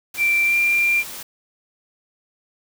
white noise, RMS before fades -34 dBFS, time 0.14-1.23 s, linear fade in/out 5 ms
sine tone with pitch glide, 2350 to 2381 Hz, D7 to D7, +1 to +23 cents, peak -15 dBFS, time 0.17-1.04 s, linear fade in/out 50 ms, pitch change +22 cents, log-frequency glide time 0.45-0.56 s
effects none

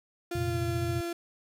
35% pulse tone with pitch glide, 347.2 to 342 Hz, F4 to F4, -10 to -36 cents, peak -30 dBFS, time 0.31-1.13 s, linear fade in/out 5 ms, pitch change -26 cents, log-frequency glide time 0.46-0.59 s
sine chord, F suspended fourth, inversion none, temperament just, 87.31 / 116.41 / 130.96 Hz, F2 / Bb2 / C3, 0 / -2 / +2 cents, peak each -34 / -32 / -36 dBFS, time 0.35-1.01 s, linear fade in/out 5 ms
effects none

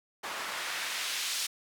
white noise with band-pass filter sweep, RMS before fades -35 dBFS, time 0.23-1.47 s, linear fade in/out 10 ms, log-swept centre 960 to 4300 Hz, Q 0.85, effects none

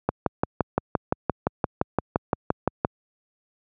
click train, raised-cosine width 1 ms, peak -6 dBFS, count 17, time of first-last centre 0.09-2.849 s, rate 5.8 Hz, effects high-pass 80 Hz 12 dB/octave

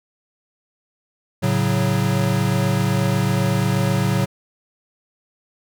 square chord, F# minor, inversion first, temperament equal with one note detuned, 110.51 / 138.59 / 185 Hz, A2 / C#3 / F#3, +8 / 0 / 0 cents, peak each -22 dBFS, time 1.42-4.26 s, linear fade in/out 20 ms, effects none

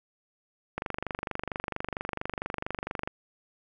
click train, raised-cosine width 0.5 ms, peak -16 dBFS, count 57, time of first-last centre 0.78-3.075 s, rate 24.4 Hz, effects none

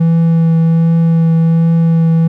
triangle tone with vibrato, 164.81 Hz, E3, in tune, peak -5 dBFS, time 0-2.28 s, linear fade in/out 10 ms, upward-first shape triangle, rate 1.3 Hz, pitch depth 13 cents each way, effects none

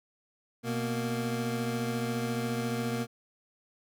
25% pulse tone pair together, 123.47 / 232.6 Hz, B2 / A#3, 0 / -4 cents, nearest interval major seventh, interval 1096 cents, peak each -30 / -28 dBFS, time 0.63-3.07 s, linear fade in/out 50 ms, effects none

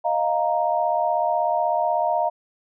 sine chord, Eb suspended second, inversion none, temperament equal, 622.3 / 698.5 / 932.3 Hz, Eb5 / F5 / Bb5, 0 / 0 / 0 cents, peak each -24 / -22 / -24 dBFS, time 0.04-2.3 s, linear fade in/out 20 ms, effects none

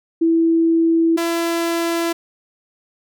sine / sawtooth tone pair in turn, 329.6 / 336.3 Hz, E4 / E4, 0 / +35 cents, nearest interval unison, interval 35 cents, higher second, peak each -12 / -14 dBFS, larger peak first, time 0.21-1.17 / 1.17-2.13 s, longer neither, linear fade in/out 10 ms, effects none

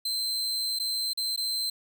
40% pulse tone with dropouts, 4104 Hz, C8, 34 cents flat, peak -26 dBFS, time 0.05-1.7 s, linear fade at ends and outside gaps 5 ms, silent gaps 0.789-0.797 / 1.134-1.174 / 1.363-1.375 s, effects none

